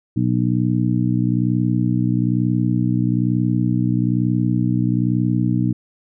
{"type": "harmonic tone", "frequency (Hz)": 61.1, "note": "B1", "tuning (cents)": -18, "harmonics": [2, 3, 4, 5], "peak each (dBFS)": [-19, -21, -22, -23], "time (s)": [0.16, 5.73], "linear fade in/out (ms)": 10, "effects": []}